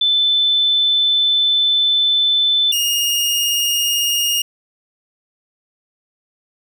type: tone pair in turn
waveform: sine / sawtooth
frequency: 3520 / 2847 Hz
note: A7 / F7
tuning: 0 / +33 cents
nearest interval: major third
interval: 367 cents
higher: first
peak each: -12 dBFS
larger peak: neither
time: 0.01-2.72 / 2.72-4.42 s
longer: first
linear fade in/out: 5 ms
effects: none